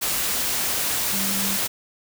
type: tone in noise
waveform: sine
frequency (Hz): 196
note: G3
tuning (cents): 0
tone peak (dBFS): -29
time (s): 1.12-1.58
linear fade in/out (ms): 20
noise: white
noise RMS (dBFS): -24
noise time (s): 0.01-1.68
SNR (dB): -8
effects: none